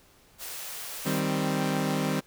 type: high-pass noise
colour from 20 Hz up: white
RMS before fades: -38 dBFS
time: 0.38-1.22 s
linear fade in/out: 50 ms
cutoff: 370 Hz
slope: 48 dB/octave
type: chord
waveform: sawtooth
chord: C minor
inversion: first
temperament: equal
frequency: 155.56 / 196 / 261.6 Hz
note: Eb3 / G3 / C4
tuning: 0 / 0 / 0 cents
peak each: -26 dBFS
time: 1.05-2.21 s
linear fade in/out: 20 ms
effects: pink hiss -59 dBFS RMS until 2.26 s